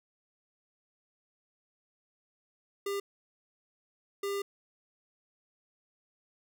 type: tone bursts at uneven times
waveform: square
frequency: 400 Hz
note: G4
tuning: 35 cents sharp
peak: -32 dBFS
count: 2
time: 2.86-3 / 4.23-4.42 s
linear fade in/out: 5 ms
effects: none